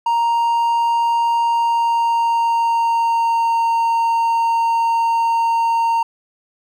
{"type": "tone with pitch glide", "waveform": "triangle", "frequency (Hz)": [932.3, 921.1], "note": ["A#5", "A#5"], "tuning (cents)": [0, -21], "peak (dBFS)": -12, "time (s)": [0.06, 6.03], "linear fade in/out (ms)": 5, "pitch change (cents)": -21, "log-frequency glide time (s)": [1.44, 3.58], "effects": []}